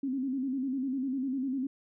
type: tone with vibrato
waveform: sine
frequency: 264.8 Hz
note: C4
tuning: 21 cents sharp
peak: -29 dBFS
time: 0.03-1.67 s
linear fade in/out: 5 ms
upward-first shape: square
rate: 10 Hz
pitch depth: 71 cents each way
effects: none